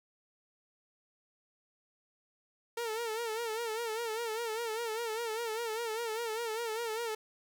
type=tone with vibrato; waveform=sawtooth; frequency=453.1 Hz; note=A#4; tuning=49 cents flat; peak=-30 dBFS; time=2.77-7.15 s; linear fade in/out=5 ms; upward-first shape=sine; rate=5 Hz; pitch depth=85 cents each way; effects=none